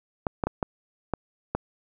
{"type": "clicks", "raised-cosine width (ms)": 1, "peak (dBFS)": -11, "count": 6, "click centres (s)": [0.268, 0.438, 0.47, 0.628, 1.137, 1.55], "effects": []}